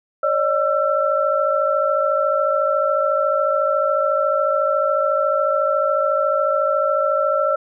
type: tone cluster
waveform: sine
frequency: 555 / 609 / 1341 Hz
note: C#5 / D#5 / E6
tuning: +2 / -37 / +29 cents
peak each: -20 dBFS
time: 0.23-7.56 s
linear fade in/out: 5 ms
effects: none